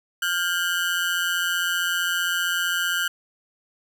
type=ring-modulated tone; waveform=30% pulse; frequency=1500 Hz; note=F#6; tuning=23 cents sharp; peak=-16 dBFS; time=0.22-3.08 s; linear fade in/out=5 ms; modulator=87.7 Hz; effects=none